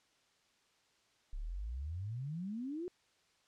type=exponential sweep; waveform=sine; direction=up; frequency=32.7 to 371.4 Hz; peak=-38 dBFS; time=1.33-2.88 s; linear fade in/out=0 ms; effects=white hiss -72 dBFS RMS until 3.47 s + low-pass 6000 Hz 12 dB/octave